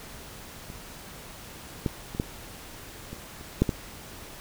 clicks, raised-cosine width 3 ms, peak -28 / -12 / -24 / -12 / -23 / -29 / -6 / -12 dBFS, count 8, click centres 0.701 / 1.862 / 2.149 / 2.199 / 3.13 / 3.411 / 3.62 / 3.692 s, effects pink hiss -44 dBFS RMS until 4.4 s

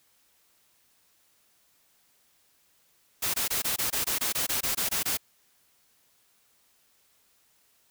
white noise bursts, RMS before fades -28 dBFS, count 14, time 3.22-5.173 s, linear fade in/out 10 ms, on 120 ms, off 21 ms, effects white hiss -66 dBFS RMS until 7.9 s

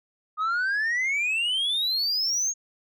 sine exponential sweep, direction up, 1232 to 6645 Hz, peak -20 dBFS, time 0.37-2.54 s, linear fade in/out 50 ms, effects tanh soft clip ceiling -22 dBFS

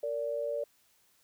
sine tone pair together, 460.3 / 580 Hz, A#4 / D5, -22 / -22 cents, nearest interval major third, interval 400 cents, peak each -36 / -32 dBFS, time 0.03-0.64 s, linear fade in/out 5 ms, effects white hiss -68 dBFS RMS until 1.23 s

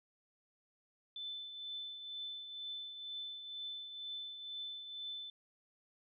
sine tone with tremolo, 3520 Hz, A7, in tune, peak -40 dBFS, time 1.16-5.3 s, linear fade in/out 2 ms, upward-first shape triangle, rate 2.1 Hz, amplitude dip 55%, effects none

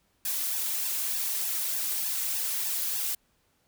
blue noise with flanger, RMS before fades -30 dBFS, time 0.25-3.15 s, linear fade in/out 5 ms, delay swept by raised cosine 1.1 to 3.4 ms, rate 3.3 Hz, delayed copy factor +0.9, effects pink hiss -70 dBFS RMS until 3.67 s

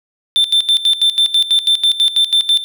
triangle tone with tremolo, 3558 Hz, A7, 19 cents sharp, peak -7 dBFS, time 0.36-2.64 s, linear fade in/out 0 ms, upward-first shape square, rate 6.1 Hz, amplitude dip 80%, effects none

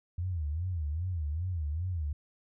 sine tone with vibrato, 82.41 Hz, E2, in tune, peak -30 dBFS, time 0.18-2.13 s, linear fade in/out 5 ms, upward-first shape sine, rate 2.5 Hz, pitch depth 210 cents each way, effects none

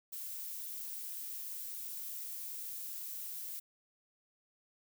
violet noise, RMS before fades -43 dBFS, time 0.12-3.6 s, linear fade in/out 10 ms, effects none

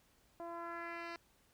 10% pulse tone with low-pass filter sweep, 339.1 Hz, E4, 49 cents sharp, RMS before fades -45 dBFS, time 0.4-1.16 s, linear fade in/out 0 ms, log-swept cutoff 720 to 4000 Hz, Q 1.8, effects pink hiss -71 dBFS RMS until 1.53 s

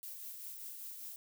violet noise with tremolo, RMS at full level -45 dBFS, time 0.03-1.16 s, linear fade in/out 0 ms, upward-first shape triangle, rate 5.1 Hz, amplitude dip 40%, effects none

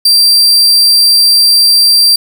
40% pulse tone, 4706 Hz, D8, 3 cents sharp, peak -3 dBFS, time 0.05-2.16 s, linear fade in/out 5 ms, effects none

